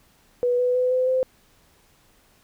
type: tone with pitch steps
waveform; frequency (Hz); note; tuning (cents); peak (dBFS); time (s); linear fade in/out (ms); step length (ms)
sine; 489.9 / 496.5 / 503.1 / 509.8 / 516.6; B4 / B4 / B4 / C5 / C5; -14 / +9 / +32 / -45 / -22; -18; 0.43-1.23; 0; 160
effects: pink hiss -59 dBFS RMS until 2.43 s